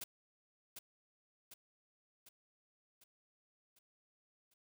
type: noise with echo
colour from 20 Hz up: white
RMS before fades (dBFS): -44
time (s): 0.01-0.04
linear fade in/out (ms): 5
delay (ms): 750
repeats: 6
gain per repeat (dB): -5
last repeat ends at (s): 4.54
effects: none